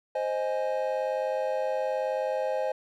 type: chord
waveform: triangle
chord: Ab major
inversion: first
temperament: equal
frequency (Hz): 523.3 / 622.3 / 830.6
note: C5 / Eb5 / Ab5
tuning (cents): 0 / 0 / 0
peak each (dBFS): -27 / -29 / -32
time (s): 0.15-2.72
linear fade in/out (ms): 5
effects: none